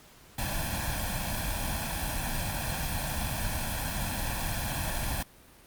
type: noise with comb filter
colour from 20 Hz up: pink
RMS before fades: -31 dBFS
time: 0.38-5.23 s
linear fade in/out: 5 ms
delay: 1.2 ms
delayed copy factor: +0.85
effects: pink hiss -55 dBFS RMS until 5.66 s + Opus 48 kbps